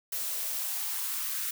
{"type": "noise with high-pass filter sweep", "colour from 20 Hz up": "blue", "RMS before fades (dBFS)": -33, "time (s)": [0.12, 1.51], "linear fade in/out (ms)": 5, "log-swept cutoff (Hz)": [420, 1500], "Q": 2, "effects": []}